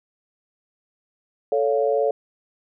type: chord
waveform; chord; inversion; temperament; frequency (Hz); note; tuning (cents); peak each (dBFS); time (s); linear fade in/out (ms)
sine; A augmented; none; equal with one note detuned; 440 / 561.8 / 698.5; A4 / C#5 / E#5; 0 / +23 / 0; -21 / -21 / -26; 1.52-2.11; 2
effects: none